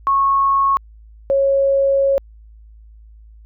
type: tone pair in turn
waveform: sine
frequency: 1098 / 549 Hz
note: C#6 / C#5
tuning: -17 / -17 cents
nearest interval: octave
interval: 1200 cents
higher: first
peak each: -12 dBFS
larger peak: neither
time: 0.07-0.77 / 1.3-2.18 s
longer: second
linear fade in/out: 0 ms
effects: added 54 Hz sine -40 dBFS peak until 3.45 s